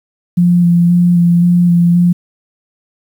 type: tone with vibrato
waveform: sine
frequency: 173.9 Hz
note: F3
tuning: 7 cents flat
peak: -6 dBFS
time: 0.37-2.13 s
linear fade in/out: 10 ms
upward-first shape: square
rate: 1.9 Hz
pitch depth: 15 cents each way
effects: 7-bit